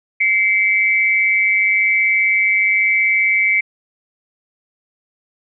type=tone pair together; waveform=sine; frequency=2093 / 2292 Hz; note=C7 / D7; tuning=0 / -43 cents; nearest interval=major second; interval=157 cents; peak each=-15 dBFS; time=0.2-3.61 s; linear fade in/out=10 ms; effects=none